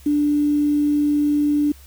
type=tone with quantisation; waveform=sine; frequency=293.7 Hz; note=D4; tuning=in tune; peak=-15 dBFS; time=0.06-1.72 s; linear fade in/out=5 ms; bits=7; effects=added 68 Hz sine -43 dBFS peak until 1.86 s + white hiss -50 dBFS RMS until 1.86 s